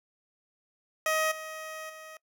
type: tone with level steps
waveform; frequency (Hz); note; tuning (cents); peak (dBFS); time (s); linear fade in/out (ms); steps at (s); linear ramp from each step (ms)
15% pulse; 630; D#5; +21; -19 / -32 / -38; 1.06-2.17; 2; 1.31 / 1.89; 10
effects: noise-tail reverb RT60 0.1 s tail -23 dB re dry